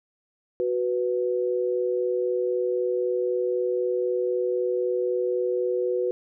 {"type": "tone pair together", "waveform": "sine", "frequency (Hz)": [370, 493.9], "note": ["F#4", "B4"], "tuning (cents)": [0, 0], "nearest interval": "perfect fourth", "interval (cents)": 500, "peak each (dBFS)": -25, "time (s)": [0.6, 6.11], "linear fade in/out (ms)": 0, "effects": []}